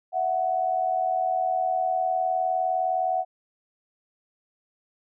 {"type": "tone pair together", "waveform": "sine", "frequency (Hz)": [660.3, 740], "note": ["E5", "F#5"], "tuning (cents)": [3, 0], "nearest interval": "major second", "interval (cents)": 197, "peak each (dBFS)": [-28, -23], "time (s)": [0.12, 3.25], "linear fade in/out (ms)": 50, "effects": []}